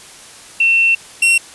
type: tone pair in turn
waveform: sine / 45% pulse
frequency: 2700 / 2728 Hz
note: E7 / F7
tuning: +41 / -41 cents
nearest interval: unison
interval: 18 cents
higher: second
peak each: -9 dBFS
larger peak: neither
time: 0.6-0.95 / 1.22-1.38 s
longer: first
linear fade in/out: 5 ms
effects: white hiss -38 dBFS RMS until 1.54 s + resampled to 24000 Hz